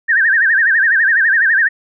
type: tone with vibrato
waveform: sine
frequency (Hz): 1700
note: G#6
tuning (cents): +40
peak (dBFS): -9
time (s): 0.08-1.69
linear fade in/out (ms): 20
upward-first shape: sine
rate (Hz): 12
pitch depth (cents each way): 170
effects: none